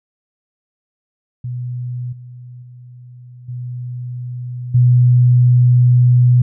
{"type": "tone with level steps", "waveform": "sine", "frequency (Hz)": 123.47, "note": "B2", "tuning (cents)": 0, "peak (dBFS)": [-21, -32, -35, -23, -7], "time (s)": [1.44, 6.42], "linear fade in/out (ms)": 5, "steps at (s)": [2.12, 2.62, 3.48, 4.74], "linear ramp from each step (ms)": 10, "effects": []}